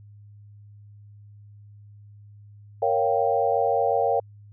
sine chord, G half-diminished seventh, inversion first, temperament equal, 466.2 / 554.4 / 698.5 / 784 Hz, Bb4 / Db5 / F5 / G5, 0 / 0 / 0 / 0 cents, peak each -25 dBFS, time 2.82-4.2 s, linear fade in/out 5 ms, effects added 103 Hz sine -45 dBFS peak until 4.52 s

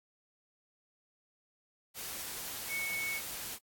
sine tone in noise, 2214 Hz, C#7, 3 cents flat, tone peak -34 dBFS, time 2.68-3.21 s, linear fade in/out 50 ms, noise white, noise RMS -41 dBFS, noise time 1.94-3.59 s, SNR +4 dB, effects AAC 64 kbps

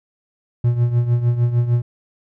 triangle tone with tremolo, 120 Hz, B2, 49 cents flat, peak -9 dBFS, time 0.64-1.82 s, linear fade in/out 5 ms, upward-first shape triangle, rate 6.6 Hz, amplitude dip 75%, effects none

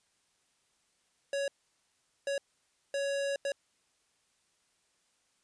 square tone bursts at uneven times, 558 Hz, C#5, 11 cents sharp, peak -31 dBFS, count 4, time 1.33-1.48 / 2.27-2.38 / 2.94-3.36 / 3.45-3.52 s, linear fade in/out 2 ms, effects white hiss -73 dBFS RMS until 5.43 s + resampled to 22050 Hz

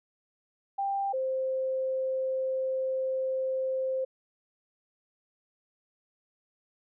sine tone pair in turn, 791 / 524 Hz, G5 / C5, +15 / +2 cents, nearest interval perfect fifth, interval 713 cents, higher first, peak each -27 dBFS, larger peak neither, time 0.78-1.13 / 1.13-4.05 s, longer second, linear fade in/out 10 ms, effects none

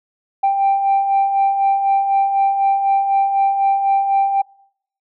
sine beating tone pair, 784 / 788 Hz, G5 / G5, 0 / +9 cents, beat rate 4 Hz, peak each -21 / -12 dBFS, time 0.43-4.42 s, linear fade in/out 10 ms, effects noise-tail reverb RT60 0.7 s tail -26 dB re dry + tanh soft clip ceiling -9 dBFS

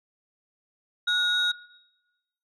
sine tone pair together, 1447 / 3779 Hz, F#6 / A#7, -39 / +23 cents, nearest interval octave + perfect fourth, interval 1662 cents, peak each -23 / -23 dBFS, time 1.07-1.52 s, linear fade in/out 10 ms, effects noise-tail reverb RT60 1.0 s tail -22 dB re dry + tanh soft clip ceiling -17 dBFS

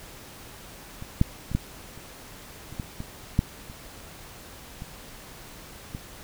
clicks, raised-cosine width 5 ms, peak -24 / -6 / -22 / -10 / -30 / -26 / -18 / -21 / -7 / -28 / -24 / -21 dBFS, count 12, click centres 1.024 / 1.214 / 1.516 / 1.55 / 1.976 / 2.726 / 2.798 / 3.004 / 3.391 / 3.699 / 4.821 / 5.949 s, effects pink hiss -45 dBFS RMS until 6.23 s

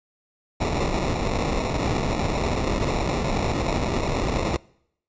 pink noise with sample-and-hold, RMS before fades -24 dBFS, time 0.6-4.57 s, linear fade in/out 10 ms, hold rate 1575 Hz, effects noise-tail reverb RT60 0.7 s tail -24 dB re dry + resampled to 16000 Hz

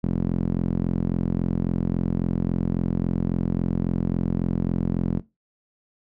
sawtooth tone with band-pass filter, 43.65 Hz, F1, in tune, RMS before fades -24 dBFS, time 0.03-5.2 s, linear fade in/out 10 ms, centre 200 Hz, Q 2, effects noise-tail reverb RT60 0.2 s tail -17 dB re dry

